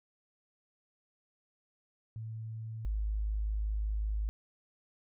sine tone pair in turn, 111.2 / 52.65 Hz, A2 / G#1, +19 / +24 cents, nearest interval octave + minor second, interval 1295 cents, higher first, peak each -38 / -30 dBFS, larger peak second, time 2.16-2.85 / 2.85-4.29 s, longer second, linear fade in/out 0 ms, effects none

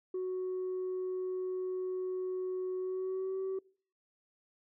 sine tone with pitch glide, 370 to 381.5 Hz, F#4 to G4, 0 to -47 cents, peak -31 dBFS, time 0.14-3.59 s, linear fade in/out 5 ms, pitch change +53 cents, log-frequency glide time 2.78-3.39 s, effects noise-tail reverb RT60 0.5 s tail -25 dB re dry + tanh soft clip ceiling -31 dBFS

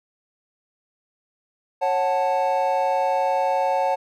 triangle chord, F# minor, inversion second, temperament equal with one note detuned, 548.6 / 740 / 880 Hz, C#5 / F#5 / A5, -18 / 0 / 0 cents, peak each -21 dBFS, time 1.81-3.96 s, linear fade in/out 20 ms, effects tanh soft clip ceiling -8 dBFS

